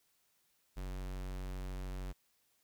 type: tone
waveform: square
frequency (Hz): 46.53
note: F#1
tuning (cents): +10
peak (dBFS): -40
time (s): 0.76-2.13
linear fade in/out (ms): 20
effects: white hiss -75 dBFS RMS until 2.63 s